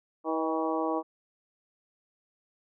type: harmonic tone with a mistuned harmonic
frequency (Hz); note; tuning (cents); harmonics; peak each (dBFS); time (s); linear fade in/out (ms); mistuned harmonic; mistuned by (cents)
160.8; E3; -43; 2 / 3 / 4 / 5 / 6 / 7; -31 / -33 / -34 / -35 / -36 / -36; 0.24-1.03; 50; 4; -34
effects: none